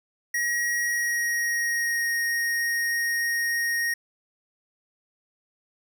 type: tone with pitch glide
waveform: square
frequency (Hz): 1900 to 1866.3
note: A#6 to A#6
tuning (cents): +33 to +2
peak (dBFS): -24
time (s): 0.34-3.94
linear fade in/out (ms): 5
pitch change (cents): -31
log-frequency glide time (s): 0.85-2.13
effects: none